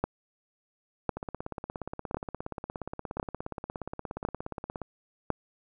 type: two click trains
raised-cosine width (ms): 1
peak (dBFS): -21 / -12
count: 63 / 6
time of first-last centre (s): 1.17-4.817 / 0.04-5.303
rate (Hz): 17 / 0.95
effects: none